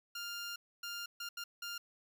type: tone bursts at uneven times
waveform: 15% pulse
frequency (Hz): 1400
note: F6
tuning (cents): +4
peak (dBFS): -34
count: 5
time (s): 0.15-0.56 / 0.83-1.06 / 1.2-1.29 / 1.37-1.44 / 1.62-1.78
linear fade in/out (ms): 5
effects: none